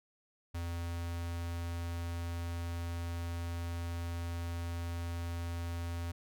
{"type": "tone with notch filter", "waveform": "square", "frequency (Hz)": 85.2, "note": "F2", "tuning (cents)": -42, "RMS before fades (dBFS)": -38, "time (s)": [0.54, 6.12], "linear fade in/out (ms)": 10, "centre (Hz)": 360, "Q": 1.7, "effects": []}